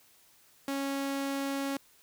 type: tone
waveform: sawtooth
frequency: 275.7 Hz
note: C#4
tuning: 9 cents flat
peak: -27 dBFS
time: 0.68-1.77 s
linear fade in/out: 2 ms
effects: white hiss -62 dBFS RMS until 2.02 s